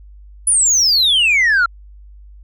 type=exponential sweep; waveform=sine; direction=down; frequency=10130 to 1350 Hz; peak=-8 dBFS; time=0.47-1.66 s; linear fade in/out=5 ms; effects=tanh soft clip ceiling -9 dBFS + added 50 Hz sine -37 dBFS peak until 2.43 s